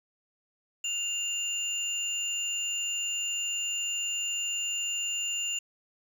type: tone pair together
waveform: sine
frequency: 2794 / 7040 Hz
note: F7 / A8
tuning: 0 / 0 cents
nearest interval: octave + major third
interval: 1600 cents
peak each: -30 / -32 dBFS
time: 0.84-5.59 s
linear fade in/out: 5 ms
effects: tanh soft clip ceiling -22 dBFS + 9-bit